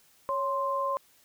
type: tone pair together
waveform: sine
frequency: 554.4 / 1046.5 Hz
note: C#5 / C6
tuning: 0 / 0 cents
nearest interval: major seventh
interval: 1100 cents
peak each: -31 / -28 dBFS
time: 0.29-0.97 s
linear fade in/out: 0 ms
effects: white hiss -62 dBFS RMS until 1.24 s